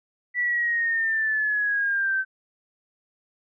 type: linear sweep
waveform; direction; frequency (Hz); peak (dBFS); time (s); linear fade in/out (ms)
sine; down; 1966 to 1537; -21; 0.34-2.25; 50
effects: none